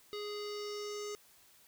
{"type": "tone with low-pass filter sweep", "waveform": "square", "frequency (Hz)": 415.3, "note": "G#4", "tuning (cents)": 0, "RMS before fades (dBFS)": -41, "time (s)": [0.13, 1.15], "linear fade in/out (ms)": 0, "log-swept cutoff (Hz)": [4200, 6500], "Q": 4.1, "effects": ["white hiss -63 dBFS RMS until 1.67 s"]}